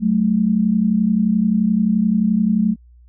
sine tone pair together, 187.48 / 219 Hz, F#3 / A3, +23 / -8 cents, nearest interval minor third, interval 269 cents, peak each -18 / -15 dBFS, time 0-2.76 s, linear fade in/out 50 ms, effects added 60 Hz sine -44 dBFS peak until 3.08 s

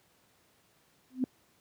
sine tone with exponential growth, 256.3 Hz, C4, 36 cents flat, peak -22 dBFS, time 1.1-1.24 s, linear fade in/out 1 ms, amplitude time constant 29 ms, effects pink hiss -67 dBFS RMS until 1.6 s + high-pass 100 Hz 12 dB/octave

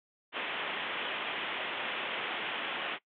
white low-pass noise, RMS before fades -36 dBFS, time 0.32-2.99 s, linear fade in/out 50 ms, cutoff 3400 Hz, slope 96 dB/octave, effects noise-tail reverb RT60 0.1 s tail -20 dB re dry + high-pass 300 Hz 12 dB/octave

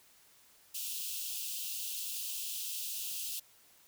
white high-pass noise, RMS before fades -39 dBFS, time 0.74-3.4 s, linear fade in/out 10 ms, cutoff 2600 Hz, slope 96 dB/octave, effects white hiss -63 dBFS RMS until 3.87 s

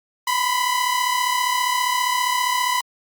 sawtooth tone pair together, 984 / 1019 Hz, B5 / C6, -7 / -46 cents, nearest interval minor second, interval 61 cents, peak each -17 / -19 dBFS, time 0.27-2.81 s, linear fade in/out 5 ms, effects Opus 48 kbps

